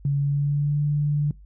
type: tone with pitch glide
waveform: sine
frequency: 141.2 to 146.86 Hz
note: C#3 to D3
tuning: +32 to 0 cents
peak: -19 dBFS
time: 0.05-1.31 s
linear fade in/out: 2 ms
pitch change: +68 cents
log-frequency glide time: 0.18-0.82 s
effects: noise-tail reverb RT60 0.2 s tail -22 dB re dry + added 50 Hz sine -44 dBFS peak until 1.45 s